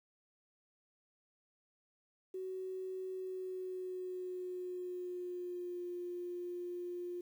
sine tone with pitch glide, 374.7 to 353.7 Hz, F#4 to F4, +22 to +22 cents, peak -39 dBFS, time 2.34-7.21 s, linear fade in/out 5 ms, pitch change -100 cents, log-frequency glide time 3.11-5.83 s, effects 11-bit

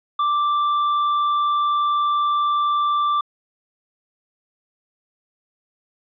sine tone with tanh clipping, 1174.7 Hz, D6, in tune, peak -18 dBFS, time 0.19-3.21 s, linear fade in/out 5 ms, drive 6 dB, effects resampled to 11025 Hz

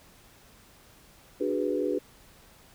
sine chord, G# half-diminished seventh, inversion second, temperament equal with one note detuned, 295.4 / 370 / 415.3 / 493.9 Hz, D4 / F#4 / G#4 / B4, +10 / 0 / 0 / 0 cents, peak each -31 dBFS, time 1.4-1.99 s, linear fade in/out 10 ms, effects pink hiss -56 dBFS RMS until 2.74 s

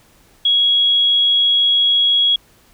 sine tone, 3322 Hz, G#7, in tune, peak -11 dBFS, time 0.45-2.36 s, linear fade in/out 5 ms, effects pink hiss -52 dBFS RMS until 2.73 s

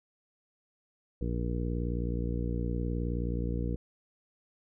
harmonic tone, 59.2 Hz, A#1, 27 cents sharp, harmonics 1 / 2 / 3 / 4 / 5 / 6 / 7 / 8, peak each -32 / -36 / -37 / -41 / -40 / -46 / -45 / -42 dBFS, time 1.21-3.76 s, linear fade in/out 5 ms, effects none

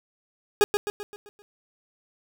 40% pulse tone with echo, 412.8 Hz, G#4, 10 cents flat, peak -14 dBFS, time 0.61-0.64 s, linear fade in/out 0 ms, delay 130 ms, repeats 6, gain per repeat -6 dB, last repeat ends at 1.42 s, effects none

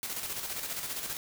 white noise with tremolo, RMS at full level -35 dBFS, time 0.03-1.17 s, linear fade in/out 0 ms, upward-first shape square, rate 15 Hz, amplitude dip 45%, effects none

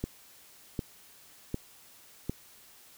click train, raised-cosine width 3 ms, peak -18 dBFS, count 4, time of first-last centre 0.04-2.296 s, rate 1.33 Hz, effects white hiss -56 dBFS RMS until 2.97 s

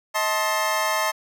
25% pulse chord, A diminished, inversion second, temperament just, 633.6 / 880 / 1056 Hz, Eb5 / A5 / C6, +31 / 0 / +16 cents, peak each -22 dBFS, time 0.14-1.12 s, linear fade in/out 20 ms, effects none

